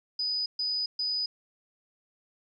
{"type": "tone bursts", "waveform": "sine", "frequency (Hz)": 4977, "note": "D#8", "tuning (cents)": 0, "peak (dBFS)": -27, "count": 3, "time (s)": [0.19, 1.26], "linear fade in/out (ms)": 5, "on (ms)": 270, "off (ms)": 130, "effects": []}